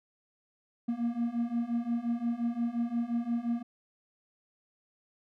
triangle beating tone pair, 232.4 / 238.1 Hz, A#3 / A#3, -5 / +37 cents, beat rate 5.7 Hz, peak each -31 / -29 dBFS, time 0.88-3.63 s, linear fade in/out 10 ms, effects none

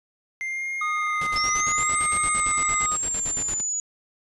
triangle tone with vibrato, 2093 Hz, C7, in tune, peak -25 dBFS, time 0.41-2.86 s, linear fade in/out 0 ms, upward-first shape sine, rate 0.66 Hz, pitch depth 32 cents each way
triangle tone, 1236 Hz, D#6, 12 cents flat, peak -23 dBFS, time 0.81-2.96 s, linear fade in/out 5 ms
pink noise with tremolo, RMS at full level -35 dBFS, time 1.21-3.61 s, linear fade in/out 5 ms, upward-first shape square, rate 8.8 Hz, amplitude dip 80%
sine exponential two-way sweep, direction up then down, 5240 to 8430 to 6830 Hz, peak -24 dBFS, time 1.36-3.8 s, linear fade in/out 2 ms, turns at 2.02 s
effects resampled to 24000 Hz

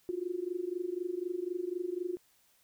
sine tone with amplitude modulation, 357 Hz, F4, 38 cents sharp, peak -29 dBFS, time 0.09-2.17 s, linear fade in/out 0 ms, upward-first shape sine, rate 24 Hz, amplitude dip 90%, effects white hiss -68 dBFS RMS until 2.63 s

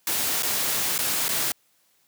white noise with dropouts, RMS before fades -25 dBFS, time 0.07-1.52 s, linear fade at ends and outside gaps 2 ms, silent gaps 0.424-0.431 / 0.98-0.988 / 1.283-1.29 s, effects white hiss -65 dBFS RMS until 2.07 s + high-pass 100 Hz 12 dB/octave

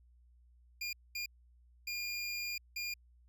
25% pulse tone bursts at uneven times, 2414 Hz, D7, 47 cents sharp, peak -33 dBFS, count 4, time 0.81-0.93 / 1.15-1.26 / 1.87-2.58 / 2.76-2.94 s, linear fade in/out 5 ms, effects added 60 Hz sine -61 dBFS peak until 3.28 s

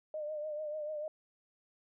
sine tone with vibrato, 607 Hz, D#5, 43 cents flat, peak -36 dBFS, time 0.14-1.08 s, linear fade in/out 2 ms, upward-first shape triangle, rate 6.8 Hz, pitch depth 56 cents each way, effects none

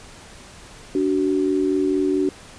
sine tone pair together, 290.2 / 374.7 Hz, D4 / F#4, -21 / +22 cents, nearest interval major third, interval 443 cents, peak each -20 dBFS, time 0.95-2.29 s, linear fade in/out 2 ms, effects pink hiss -43 dBFS RMS until 2.58 s + resampled to 22050 Hz

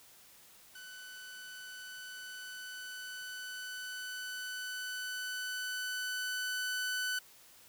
sawtooth tone with level ramp, 1500 Hz, F#6, 23 cents sharp, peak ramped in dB -44 to -29 dBFS, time 0.75-7.19 s, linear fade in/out 5 ms, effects white hiss -59 dBFS RMS until 7.68 s

